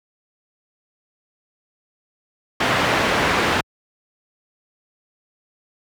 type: low-pass noise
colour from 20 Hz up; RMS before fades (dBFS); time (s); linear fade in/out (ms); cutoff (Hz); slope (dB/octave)
white; -19; 2.6-3.61; 5; 1900; 12
effects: high-pass 60 Hz 12 dB/octave